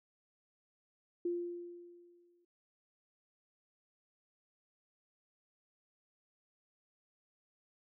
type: tone with exponential decay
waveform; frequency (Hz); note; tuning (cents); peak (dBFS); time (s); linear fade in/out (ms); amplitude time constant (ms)
sine; 348.2; F4; -5; -31; 1.25-2.45; 5; 260
effects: none